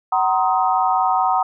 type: chord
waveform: sine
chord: C half-diminished seventh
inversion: second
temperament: just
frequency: 753.5 / 941.9 / 1046.5 / 1255.8 Hz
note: Gb5 / Bb5 / C6 / Eb6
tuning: +31 / +18 / 0 / +16 cents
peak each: -18 / -20 / -24 / -22 dBFS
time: 0.12-1.43 s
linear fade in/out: 5 ms
effects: none